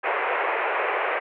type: band-pass noise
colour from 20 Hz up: pink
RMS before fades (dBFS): -25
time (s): 0.03-1.2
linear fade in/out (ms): 20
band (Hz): 410 to 2500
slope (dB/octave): 48
effects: none